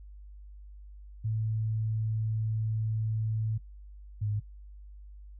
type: tone pair in turn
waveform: sine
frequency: 110 / 104.79 Hz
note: A2 / G#2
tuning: 0 / +16 cents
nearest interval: minor second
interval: 84 cents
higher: first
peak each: -28 dBFS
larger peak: neither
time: 1.24-3.58 / 4.21-4.4 s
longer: first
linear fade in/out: 10 ms
effects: noise-tail reverb RT60 0.1 s tail -18 dB re dry + added 50 Hz sine -45 dBFS peak until 5.39 s